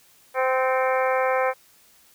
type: harmonic tone with a mistuned harmonic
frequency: 259.5 Hz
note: C4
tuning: 14 cents flat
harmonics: 2 / 3 / 4 / 5 / 6 / 7 / 8 / 9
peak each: -22 / -26 / -28 / -30 / -32 / -33 / -34 / -35 dBFS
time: 0.34-1.54 s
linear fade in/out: 50 ms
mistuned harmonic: 8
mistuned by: +55 cents
effects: white hiss -56 dBFS RMS until 2.14 s